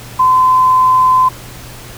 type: tone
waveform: sine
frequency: 1025 Hz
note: C6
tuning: 36 cents flat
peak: -6 dBFS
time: 0.19-1.29 s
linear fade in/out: 10 ms
effects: added 120 Hz sine -34 dBFS peak until 1.97 s + pink hiss -33 dBFS RMS until 1.97 s